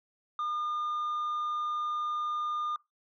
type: tone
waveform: sine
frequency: 1212 Hz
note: D#6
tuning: 46 cents flat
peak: -27 dBFS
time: 0.39-2.76 s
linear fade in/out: 2 ms
effects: noise-tail reverb RT60 0.2 s tail -23 dB re dry + tanh soft clip ceiling -29 dBFS